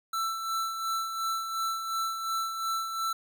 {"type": "tone with tremolo", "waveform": "square", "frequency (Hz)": 1332, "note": "E6", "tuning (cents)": 18, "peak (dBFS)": -28, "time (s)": [0.13, 3.13], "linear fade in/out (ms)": 5, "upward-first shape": "sine", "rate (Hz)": 2.8, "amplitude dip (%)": 50, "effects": []}